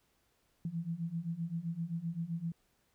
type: beating tone pair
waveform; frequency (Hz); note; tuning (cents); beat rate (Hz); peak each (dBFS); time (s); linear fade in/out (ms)
sine; 163 / 170.7; E3 / F3; -19 / -39; 7.7; -39 / -37; 0.65-2.52; 2
effects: pink hiss -74 dBFS RMS until 2.94 s